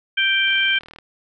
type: harmonic tone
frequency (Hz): 784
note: G5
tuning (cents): 0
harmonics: 2 / 3 / 4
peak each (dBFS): -20 / -20 / -20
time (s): 0.17-0.79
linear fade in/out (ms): 10
type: click train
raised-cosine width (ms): 0.3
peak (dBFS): -24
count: 21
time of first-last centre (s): 0.48-0.986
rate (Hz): 39.5
effects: none